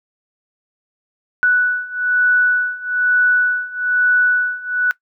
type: beating tone pair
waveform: sine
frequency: 1480 / 1481.1 Hz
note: F#6 / F#6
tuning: 0 / +1 cents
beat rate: 1.1 Hz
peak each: -17 / -15 dBFS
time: 1.43-4.91 s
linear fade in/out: 0 ms
effects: noise-tail reverb RT60 0.1 s tail -20 dB re dry